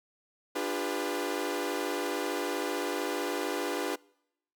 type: chord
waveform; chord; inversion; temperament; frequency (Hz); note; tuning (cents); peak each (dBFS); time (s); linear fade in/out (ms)
sawtooth; G dominant seventh; second; equal with one note detuned; 293.7 / 349.2 / 402.3 / 493.9; D4 / F4 / G4 / B4; 0 / 0 / +45 / 0; -32; 0.55-3.96; 10
effects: noise-tail reverb RT60 0.8 s tail -25 dB re dry